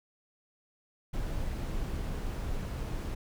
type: noise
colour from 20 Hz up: brown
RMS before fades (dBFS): -34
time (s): 1.13-3.15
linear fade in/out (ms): 10
effects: none